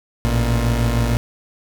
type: tone pair together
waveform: 30% pulse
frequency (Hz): 55.65 / 117.8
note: A1 / A#2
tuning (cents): +20 / +19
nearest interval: octave + minor second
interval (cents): 1299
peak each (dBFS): -16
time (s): 0.25-1.17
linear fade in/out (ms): 0
effects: none